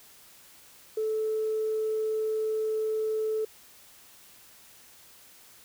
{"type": "tone", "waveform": "sine", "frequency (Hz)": 436, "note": "A4", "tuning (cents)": -16, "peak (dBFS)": -25, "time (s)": [0.97, 3.45], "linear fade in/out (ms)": 5, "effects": ["tanh soft clip ceiling -21 dBFS", "white hiss -54 dBFS RMS until 5.64 s"]}